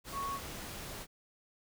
sine tone in noise, 1108.7 Hz, C#6, in tune, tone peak -35 dBFS, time 0.12-0.4 s, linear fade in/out 50 ms, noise pink, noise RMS -44 dBFS, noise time 0.04-1.07 s, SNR +6 dB, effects none

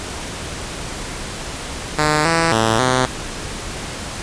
5% pulse tone with pitch steps, 151.6 / 165.2 / 111.9 / 128.1 Hz, D#3 / E3 / A2 / C3, -45 / +4 / +30 / -36 cents, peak -3 dBFS, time 1.98-3.06 s, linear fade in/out 10 ms, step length 270 ms, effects pink hiss -28 dBFS RMS until 4.22 s + resampled to 22050 Hz

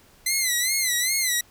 10% pulse tone with vibrato, 2035 Hz, C7, 49 cents flat, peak -12 dBFS, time 0.26-1.41 s, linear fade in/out 5 ms, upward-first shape sine, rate 2.5 Hz, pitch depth 110 cents each way, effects pink hiss -55 dBFS RMS until 1.5 s

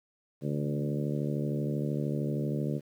harmonic tone with a mistuned harmonic, 73 Hz, D2, 10 cents flat, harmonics 2 / 3 / 4 / 5 / 6 / 7 / 8, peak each -31 / -35 / -37 / -39 / -41 / -42 / -43 dBFS, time 0.41-2.81 s, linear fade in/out 50 ms, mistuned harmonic 2, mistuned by -15 cents, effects 10-bit

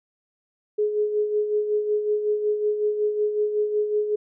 sine tone with tremolo, 420.8 Hz, G#4, 23 cents sharp, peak -18 dBFS, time 0.78-4.16 s, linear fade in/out 10 ms, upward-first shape sine, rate 5.4 Hz, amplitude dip 55%, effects none

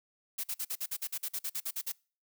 blue noise bursts, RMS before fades -35 dBFS, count 15, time 0.38-1.922 s, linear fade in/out 10 ms, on 58 ms, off 48 ms, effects noise-tail reverb RT60 0.4 s tail -26 dB re dry

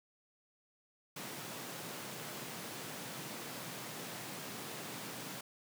pink high-pass noise, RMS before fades -45 dBFS, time 1.16-5.41 s, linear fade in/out 5 ms, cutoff 120 Hz, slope 48 dB/octave, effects none

